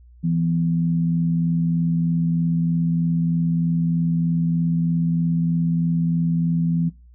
sine tone pair together, 166.9 / 250.1 Hz, E3 / B3, +22 / +22 cents, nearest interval perfect fifth, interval 700 cents, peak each -18 / -28 dBFS, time 0.23-6.9 s, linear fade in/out 20 ms, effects noise-tail reverb RT60 0.3 s tail -20 dB re dry + added 60 Hz sine -45 dBFS peak until 7.14 s

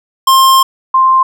square / sine tone pair in turn, 1060 / 1049 Hz, C6 / C6, +22 / +4 cents, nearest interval unison, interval 18 cents, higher first, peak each -5 dBFS, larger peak neither, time 0.27-0.63 / 0.94-1.23 s, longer first, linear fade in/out 5 ms, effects none

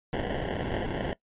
white noise with sample-and-hold, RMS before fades -31 dBFS, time 0.13-1.13 s, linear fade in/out 0 ms, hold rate 1225 Hz, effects noise-tail reverb RT60 0.1 s tail -20 dB re dry + resampled to 8000 Hz

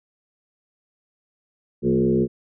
sine tone with frequency modulation, 291.1 Hz, D4, 15 cents flat, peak -16 dBFS, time 1.82-2.28 s, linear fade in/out 50 ms, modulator 64.9 Hz, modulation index 2.2, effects none

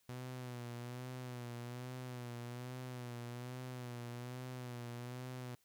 sawtooth tone with vibrato, 123.47 Hz, B2, in tune, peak -40 dBFS, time 0.09-5.55 s, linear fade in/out 0 ms, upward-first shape sine, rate 1.2 Hz, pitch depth 55 cents each way, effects white hiss -75 dBFS RMS until 5.64 s

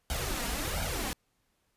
pink noise with flanger, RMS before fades -33 dBFS, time 0.1-1.13 s, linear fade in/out 0 ms, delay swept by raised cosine 1.3 to 4.3 ms, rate 1.4 Hz, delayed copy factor +0.75, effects pink hiss -75 dBFS RMS until 1.76 s + resampled to 32000 Hz

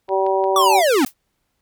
harmonic tone, 192.1 Hz, G3, 35 cents flat, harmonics 2 / 3 / 4 / 5, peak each -19 / -21 / -22 / -23 dBFS, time 0.08-0.83 s, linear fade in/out 50 ms
click train, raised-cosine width 0.3 ms, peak -24 dBFS, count 5, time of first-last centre 0.09-0.791 s, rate 5.71 Hz
square linear sweep, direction down, 1174.7 to 235.9 Hz, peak -14 dBFS, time 0.56-1.05 s, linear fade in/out 2 ms
blue noise with exponential decay, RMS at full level -26 dBFS, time 1.06-1.14 s, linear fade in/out 5 ms, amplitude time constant 17 ms
effects pink hiss -71 dBFS RMS until 1.61 s

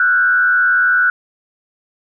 sine tone with frequency modulation, 1478 Hz, F#6, 2 cents flat, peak -10 dBFS, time 0-1.1 s, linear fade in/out 2 ms, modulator 98.1 Hz, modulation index 0.78, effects none

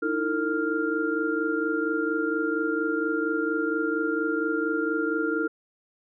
sine tone cluster, 307.1 / 331.4 / 453 / 1398 Hz, D#4 / E4 / A#4 / F6, -23 / +9 / -50 / +1 cents, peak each -29 dBFS, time 0.02-5.48 s, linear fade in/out 10 ms, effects none

